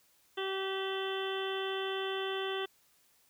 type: harmonic tone with a mistuned harmonic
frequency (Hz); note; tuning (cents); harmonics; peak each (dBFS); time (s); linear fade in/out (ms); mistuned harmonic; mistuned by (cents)
384.8; G4; -32; 1 / 2 / 3 / 4 / 5 / 7 / 8 / 9; -35 / -43 / -43 / -44 / -45 / -46 / -43 / -44; 0.37-2.66; 10; 5; +20
effects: white hiss -68 dBFS RMS until 3.29 s